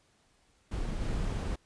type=noise with level steps; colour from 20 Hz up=brown; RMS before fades=-34 / -32 dBFS; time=0.71-1.56 s; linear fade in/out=10 ms; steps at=1.01 s; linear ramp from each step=2 ms; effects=pink hiss -68 dBFS RMS until 1.65 s + resampled to 22050 Hz